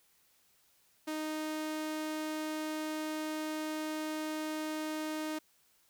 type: tone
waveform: sawtooth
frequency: 310 Hz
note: D#4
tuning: 6 cents flat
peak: -31 dBFS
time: 1.07-5.39 s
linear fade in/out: 10 ms
effects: white hiss -69 dBFS RMS until 5.89 s